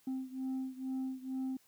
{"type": "beating tone pair", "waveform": "sine", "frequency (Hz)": [261.1, 263.3], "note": ["C4", "C4"], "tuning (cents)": [-3, 11], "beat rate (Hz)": 2.2, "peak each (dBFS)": [-36, -38], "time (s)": [0.07, 1.57], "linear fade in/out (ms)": 5, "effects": ["tanh soft clip ceiling -33 dBFS", "white hiss -68 dBFS RMS until 1.67 s"]}